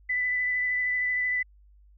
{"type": "tone with vibrato", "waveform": "sine", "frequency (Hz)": 1993, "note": "B6", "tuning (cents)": 15, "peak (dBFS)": -24, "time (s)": [0.09, 1.43], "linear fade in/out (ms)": 10, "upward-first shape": "sine", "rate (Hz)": 13, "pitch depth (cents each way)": 12, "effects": ["added 50 Hz sine -53 dBFS peak until 1.97 s"]}